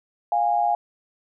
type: tone pair together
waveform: sine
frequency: 702.4 / 821 Hz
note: F5 / G#5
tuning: +10 / -20 cents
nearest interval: minor third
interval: 270 cents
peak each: -21 dBFS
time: 0.32-0.75 s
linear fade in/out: 2 ms
effects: none

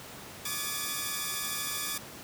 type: tone cluster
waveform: 5% pulse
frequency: 1145 / 1217 / 1711 Hz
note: D6 / D#6 / A6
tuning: -44 / -39 / -49 cents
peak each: -25 dBFS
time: 0.45-1.98 s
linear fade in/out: 5 ms
effects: pink hiss -45 dBFS RMS until 2.23 s + high-pass 100 Hz 12 dB/octave

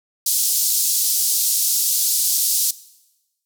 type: band-pass noise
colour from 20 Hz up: white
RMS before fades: -19 dBFS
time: 0.26-2.71 s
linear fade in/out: 5 ms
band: 4500 to 15000 Hz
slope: 24 dB/octave
effects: noise-tail reverb RT60 1.0 s tail -19 dB re dry

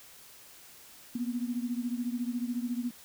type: beating tone pair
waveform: sine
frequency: 238.1 / 252.1 Hz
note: A#3 / B3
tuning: +37 / +36 cents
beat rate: 14 Hz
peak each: -32 / -35 dBFS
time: 1.15-2.91 s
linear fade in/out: 5 ms
effects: white hiss -53 dBFS RMS until 3.04 s

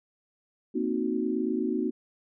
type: chord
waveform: sine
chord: C half-diminished seventh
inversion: third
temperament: equal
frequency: 233.1 / 261.6 / 311.1 / 370 Hz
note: Bb3 / C4 / Eb4 / Gb4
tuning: 0 / 0 / 0 / 0 cents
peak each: -31 dBFS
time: 0.74-1.91 s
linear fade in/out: 20 ms
effects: none

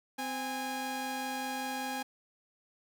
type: tone pair together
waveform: sawtooth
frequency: 258.3 / 820 Hz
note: C4 / G#5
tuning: -22 / -22 cents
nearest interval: octave + minor sixth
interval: 2000 cents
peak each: -35 / -32 dBFS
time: 0.18-2.03 s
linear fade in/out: 10 ms
effects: none

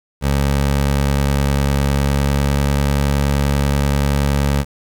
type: tone with pitch glide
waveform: 20% pulse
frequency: 69.8 to 70.45 Hz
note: C#2 to C#2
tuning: +13 to +29 cents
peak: -9 dBFS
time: 0.21-4.65 s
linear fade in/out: 50 ms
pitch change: +16 cents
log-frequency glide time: 1.95-2.63 s
effects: 7-bit

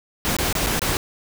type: noise with dropouts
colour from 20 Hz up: pink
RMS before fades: -22 dBFS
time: 0.25-0.97 s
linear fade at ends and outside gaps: 0 ms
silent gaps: 0.366-0.386 / 0.527-0.552 / 0.663-0.669 / 0.794-0.818 s
effects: none

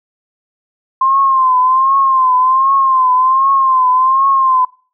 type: tone with vibrato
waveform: sine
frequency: 1050 Hz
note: C6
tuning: 6 cents sharp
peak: -8 dBFS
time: 1.01-4.65 s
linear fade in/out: 5 ms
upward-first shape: triangle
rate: 1.3 Hz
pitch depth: 79 cents each way
effects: noise-tail reverb RT60 0.4 s tail -24 dB re dry

